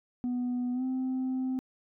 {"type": "tone with pitch glide", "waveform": "sine", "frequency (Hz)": [246.9, 259], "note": ["B3", "C4"], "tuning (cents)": [0, -17], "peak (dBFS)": -26, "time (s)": [0.24, 1.59], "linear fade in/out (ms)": 0, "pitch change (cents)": 83, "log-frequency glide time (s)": [0.73, 0.83], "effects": ["tanh soft clip ceiling -27 dBFS"]}